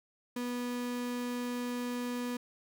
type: tone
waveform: 35% pulse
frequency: 244.7 Hz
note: B3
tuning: 16 cents flat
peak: -32 dBFS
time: 0.36-2.37 s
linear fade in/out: 5 ms
effects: none